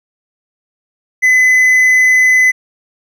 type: tone with hard clipping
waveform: triangle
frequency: 2018 Hz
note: B6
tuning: 37 cents sharp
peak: -7 dBFS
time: 1.22-2.52 s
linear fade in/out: 20 ms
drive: 6 dB
effects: none